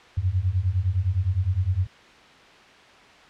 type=beating tone pair; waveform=sine; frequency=87.31 / 97.11 Hz; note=F2 / G2; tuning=0 / -16 cents; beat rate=9.8 Hz; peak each=-24 / -23 dBFS; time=0.17-1.87 s; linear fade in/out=10 ms; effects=white hiss -49 dBFS RMS until 3.29 s + low-pass 3000 Hz 12 dB/octave